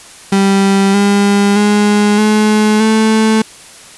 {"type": "tone with pitch steps", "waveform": "35% pulse", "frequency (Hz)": [196, 201.6, 207.4, 213.4, 219.5], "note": ["G3", "G3", "G#3", "G#3", "A3"], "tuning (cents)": [0, 49, -2, 47, -4], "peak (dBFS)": -6, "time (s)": [0.32, 3.42], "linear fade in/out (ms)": 5, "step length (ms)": 620, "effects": ["white hiss -36 dBFS RMS until 3.97 s", "resampled to 24000 Hz"]}